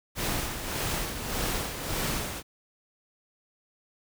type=noise with tremolo; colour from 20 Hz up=pink; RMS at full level=-29 dBFS; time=0.15-2.43 s; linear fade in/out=50 ms; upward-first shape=sine; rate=1.7 Hz; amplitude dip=55%; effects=none